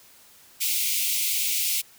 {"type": "high-pass noise", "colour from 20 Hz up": "white", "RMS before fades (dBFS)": -25, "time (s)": [0.6, 1.82], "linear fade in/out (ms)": 20, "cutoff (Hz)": 2100, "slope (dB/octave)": 96, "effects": ["white hiss -53 dBFS RMS until 1.98 s"]}